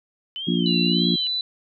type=tone with vibrato; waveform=sine; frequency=3000 Hz; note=F#7; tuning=23 cents sharp; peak=-28 dBFS; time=0.36-1.27 s; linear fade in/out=0 ms; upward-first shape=sine; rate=1.7 Hz; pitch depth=160 cents each way
type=harmonic tone; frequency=58.27 Hz; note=A#1; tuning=in tune; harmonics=3 / 4 / 5 / 6; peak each=-22 / -24 / -26 / -28 dBFS; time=0.47-1.16 s; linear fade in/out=10 ms
type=tone; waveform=sine; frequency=3983 Hz; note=B7; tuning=14 cents sharp; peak=-22 dBFS; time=0.66-1.41 s; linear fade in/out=2 ms
effects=none